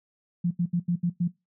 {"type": "tone bursts at uneven times", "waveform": "sine", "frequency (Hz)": 174.61, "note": "F3", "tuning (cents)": 0, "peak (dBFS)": -21, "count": 6, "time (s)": [[0.44, 0.51], [0.59, 0.66], [0.73, 0.8], [0.88, 0.96], [1.03, 1.1], [1.2, 1.28]], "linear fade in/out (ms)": 10, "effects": ["noise-tail reverb RT60 0.2 s tail -19 dB re dry"]}